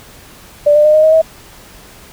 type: tone with pitch steps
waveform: sine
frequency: 587.3 / 597.9 / 608.7 / 619.7 / 630.9 / 642.3 Hz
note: D5 / D5 / D#5 / D#5 / D#5 / E5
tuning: 0 / +31 / -38 / -7 / +24 / -45 cents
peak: -5 dBFS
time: 0.66-1.218 s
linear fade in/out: 10 ms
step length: 93 ms
effects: pink hiss -39 dBFS RMS until 2.12 s